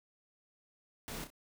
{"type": "noise with echo", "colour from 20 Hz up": "pink", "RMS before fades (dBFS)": -43, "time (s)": [1.08, 1.24], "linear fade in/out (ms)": 0, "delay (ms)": 31, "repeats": 2, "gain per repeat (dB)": -8, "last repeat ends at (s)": 1.302, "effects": []}